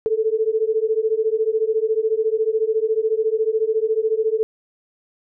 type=beating tone pair; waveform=sine; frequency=433.6 / 447.6 Hz; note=A4 / A4; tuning=-25 / +30 cents; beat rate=14 Hz; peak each=-20 dBFS; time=0.06-4.43 s; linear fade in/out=0 ms; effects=none